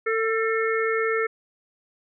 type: harmonic tone with a mistuned harmonic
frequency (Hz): 447.3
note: A4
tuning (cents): +28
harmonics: 1 / 3 / 4 / 5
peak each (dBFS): -23 / -28 / -29 / -30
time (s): 0.06-1.27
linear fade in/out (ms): 10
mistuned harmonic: 5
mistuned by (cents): -53
effects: none